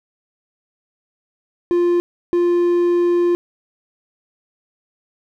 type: tone pair in turn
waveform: triangle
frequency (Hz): 349.2 / 349.2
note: F4 / F4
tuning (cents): 0 / 0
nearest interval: unison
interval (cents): 0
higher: neither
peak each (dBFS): -11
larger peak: neither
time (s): 1.71-2 / 2.33-3.35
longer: second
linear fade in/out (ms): 0
effects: none